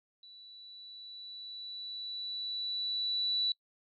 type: tone with level ramp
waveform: sine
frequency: 3951 Hz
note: B7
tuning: in tune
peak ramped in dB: -51 to -27 dBFS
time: 0.23-3.52 s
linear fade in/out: 2 ms
effects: noise-tail reverb RT60 0.1 s tail -25 dB re dry